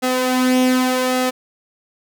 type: tone with flanger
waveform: sawtooth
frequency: 254.7 Hz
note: C4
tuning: 46 cents flat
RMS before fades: -17 dBFS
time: 0.02-1.31 s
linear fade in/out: 20 ms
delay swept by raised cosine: 1.5 to 3.6 ms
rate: 0.86 Hz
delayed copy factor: +0.55
effects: none